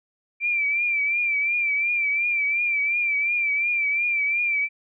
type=tone with vibrato; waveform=sine; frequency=2349 Hz; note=D7; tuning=in tune; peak=-20 dBFS; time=0.4-4.69 s; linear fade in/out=50 ms; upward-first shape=triangle; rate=2.8 Hz; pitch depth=70 cents each way; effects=none